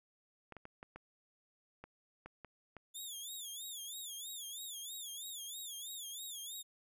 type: clicks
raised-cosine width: 0.5 ms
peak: -34 dBFS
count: 9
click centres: 0.523 / 0.567 / 0.654 / 0.829 / 0.96 / 1.84 / 2.26 / 2.447 / 2.767 s
type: tone with vibrato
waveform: 15% pulse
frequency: 3488 Hz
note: A7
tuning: 16 cents flat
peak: -37 dBFS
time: 2.94-6.63 s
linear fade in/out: 20 ms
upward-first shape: sine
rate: 3.1 Hz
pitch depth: 150 cents each way
effects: none